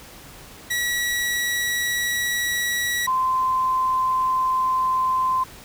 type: tone pair in turn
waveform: sawtooth / sine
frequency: 1931 / 1035.1 Hz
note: B6 / C6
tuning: -39 / -19 cents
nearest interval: major seventh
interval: 1080 cents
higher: first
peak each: -18 dBFS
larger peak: neither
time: 0.7-3.07 / 3.07-5.44 s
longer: neither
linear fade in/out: 10 ms
effects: pink hiss -43 dBFS RMS until 5.64 s